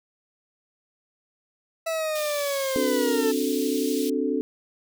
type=linear sweep; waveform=40% pulse; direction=down; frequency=658 to 440 Hz; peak=-24 dBFS; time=1.86-3.32 s; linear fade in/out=10 ms
type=high-pass noise; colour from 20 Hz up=pink; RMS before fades=-36 dBFS; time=2.15-4.1 s; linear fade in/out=5 ms; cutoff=3100 Hz; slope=24 dB/octave
type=chord; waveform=sine; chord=D dominant seventh; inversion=third; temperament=equal; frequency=261.6 / 293.7 / 370 / 440 Hz; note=C4 / D4 / F#4 / A4; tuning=0 / 0 / 0 / 0 cents; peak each=-27 / -27 / -32 / -27 dBFS; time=2.76-4.41 s; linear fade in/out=0 ms
effects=none